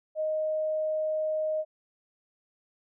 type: tone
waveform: sine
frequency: 622.3 Hz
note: D#5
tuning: in tune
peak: -26 dBFS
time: 0.15-1.65 s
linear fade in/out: 50 ms
effects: none